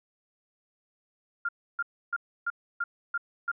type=tone bursts; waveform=sine; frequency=1400 Hz; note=F6; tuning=4 cents sharp; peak=-26 dBFS; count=7; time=1.45-3.516 s; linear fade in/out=5 ms; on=38 ms; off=300 ms; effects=none